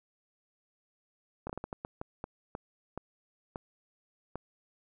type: slowing click train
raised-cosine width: 1 ms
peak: -23 dBFS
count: 13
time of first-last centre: 1.47-4.356 s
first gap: 25 ms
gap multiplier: 1.37
effects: none